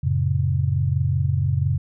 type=tone cluster; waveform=sine; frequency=90.6 / 111.9 / 136.4 Hz; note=F#2 / A2 / C#3; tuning=-36 / +30 / -28 cents; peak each=-22 / -25 / -21 dBFS; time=0.03-1.78 s; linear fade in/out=10 ms; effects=none